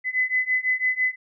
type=beating tone pair; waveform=sine; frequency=2014 / 2020 Hz; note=B6 / B6; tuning=+33 / +39 cents; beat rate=6 Hz; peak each=-24 / -23 dBFS; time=0.04-1.16 s; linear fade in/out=50 ms; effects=none